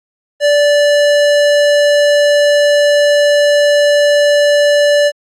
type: tone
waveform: square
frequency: 583 Hz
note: D5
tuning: 13 cents flat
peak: -8 dBFS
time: 0.4-5.12 s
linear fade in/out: 50 ms
effects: low-pass 7000 Hz 12 dB/octave + AAC 64 kbps